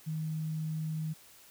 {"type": "tone", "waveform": "sine", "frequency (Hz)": 157.3, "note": "D#3", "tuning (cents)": 19, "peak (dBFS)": -32, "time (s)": [0.06, 1.14], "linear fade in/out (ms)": 20, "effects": ["white hiss -57 dBFS RMS until 1.5 s"]}